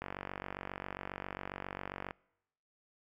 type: click train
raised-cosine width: 0.5 ms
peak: -24 dBFS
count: 100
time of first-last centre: 0.02-2.109 s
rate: 47.4 Hz
effects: noise-tail reverb RT60 0.9 s tail -26 dB re dry